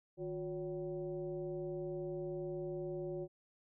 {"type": "tone with frequency modulation", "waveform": "sine", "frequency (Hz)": 359.6, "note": "F#4", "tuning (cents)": -49, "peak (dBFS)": -38, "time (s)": [0.17, 3.28], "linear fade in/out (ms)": 50, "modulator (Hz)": 203, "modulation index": 0.94, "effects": []}